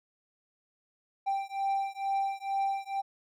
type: beating tone pair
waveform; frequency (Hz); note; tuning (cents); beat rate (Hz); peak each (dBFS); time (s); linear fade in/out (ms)
triangle; 784 / 786.2; G5 / G5; 0 / +5; 2.2; -30; 1.26-3.02; 20
effects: none